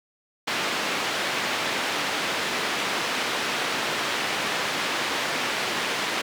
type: band-pass noise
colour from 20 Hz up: white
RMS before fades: -27 dBFS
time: 0.47-6.22 s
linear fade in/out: 10 ms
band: 200 to 3000 Hz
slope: 12 dB/octave
effects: none